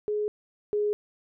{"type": "tone pair in turn", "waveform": "sine", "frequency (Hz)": [420, 416.6], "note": ["G#4", "G#4"], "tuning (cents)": [19, 5], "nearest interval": "unison", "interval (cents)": 14, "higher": "first", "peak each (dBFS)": [-25, -23], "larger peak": "second", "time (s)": [[0.08, 0.28], [0.73, 0.93]], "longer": "neither", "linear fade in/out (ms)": 0, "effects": []}